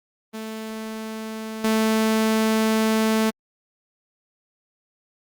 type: tone with level steps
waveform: sawtooth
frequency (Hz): 220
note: A3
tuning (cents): 0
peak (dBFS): -26 / -14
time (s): 0.33-3.31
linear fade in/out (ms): 20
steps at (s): 1.64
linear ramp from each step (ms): 5
effects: Opus 32 kbps